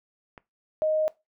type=click; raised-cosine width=0.5 ms; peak=-28 dBFS; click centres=0.378 s
type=tone; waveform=sine; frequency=622.3 Hz; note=D#5; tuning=in tune; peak=-21 dBFS; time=0.82-1.08 s; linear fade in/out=0 ms
effects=noise-tail reverb RT60 0.2 s tail -19 dB re dry

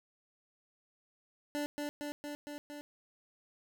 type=tone with echo; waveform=25% pulse; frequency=293 Hz; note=D4; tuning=4 cents flat; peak=-30 dBFS; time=1.55-1.66 s; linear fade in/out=0 ms; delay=230 ms; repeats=5; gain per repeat=-2 dB; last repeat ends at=2.81 s; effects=12-bit

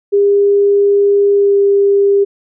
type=tone with pitch glide; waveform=sine; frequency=403.2 to 400 Hz; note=G4 to G4; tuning=+49 to +35 cents; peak=-7 dBFS; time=0.12-2.25 s; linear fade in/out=20 ms; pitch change=-14 cents; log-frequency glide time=1.34-1.56 s; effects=none

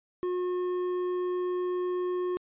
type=tone with hard clipping; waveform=triangle; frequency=360.8 Hz; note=F#4; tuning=44 cents flat; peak=-29 dBFS; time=0.23-2.37 s; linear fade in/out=0 ms; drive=10 dB; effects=resampled to 8000 Hz

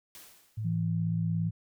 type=noise with exponential decay; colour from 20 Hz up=white; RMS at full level=-47 dBFS; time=0.15-0.89 s; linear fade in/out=0 ms; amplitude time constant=160 ms
type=tone with vibrato; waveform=sine; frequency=108.6 Hz; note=A2; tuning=22 cents flat; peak=-31 dBFS; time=0.57-1.51 s; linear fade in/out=10 ms; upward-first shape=sine; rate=2.2 Hz; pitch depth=18 cents each way
type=tone; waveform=sine; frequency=166 Hz; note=E3; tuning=12 cents sharp; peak=-28 dBFS; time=0.64-1.5 s; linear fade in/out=20 ms
effects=none

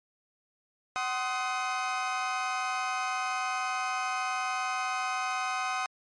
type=chord; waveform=30% pulse; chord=C diminished; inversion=second; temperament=just; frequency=753.5 / 1046.5 / 1255.8 Hz; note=Gb5 / C6 / Eb6; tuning=+31 / 0 / +16 cents; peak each=-30 / -33 / -30 dBFS; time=0.96-5.86 s; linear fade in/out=0 ms; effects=low-pass 6000 Hz 12 dB/octave + MP3 48 kbps

